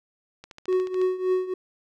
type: click train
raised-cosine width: 0.2 ms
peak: -25 dBFS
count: 9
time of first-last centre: 0.44-1.016 s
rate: 13.9 Hz
type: tone with tremolo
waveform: triangle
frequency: 370 Hz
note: F#4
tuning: in tune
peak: -16 dBFS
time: 0.68-1.54 s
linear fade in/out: 5 ms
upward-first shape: triangle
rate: 3.5 Hz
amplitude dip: 85%
effects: none